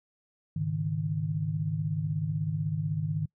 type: chord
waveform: sine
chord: Ab suspended fourth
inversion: none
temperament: equal with one note detuned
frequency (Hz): 103.83 / 139.47 / 155.56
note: Ab2 / Db3 / Eb3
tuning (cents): 0 / +11 / 0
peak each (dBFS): -34 / -35 / -29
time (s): 0.56-3.26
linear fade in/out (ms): 5
effects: noise-tail reverb RT60 0.1 s tail -24 dB re dry